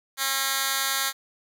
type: tone with high-pass filter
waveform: 10% pulse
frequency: 270 Hz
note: C#4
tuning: 45 cents flat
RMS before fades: -26 dBFS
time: 0.17-1.13 s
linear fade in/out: 50 ms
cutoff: 2100 Hz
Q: 0.63
effects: none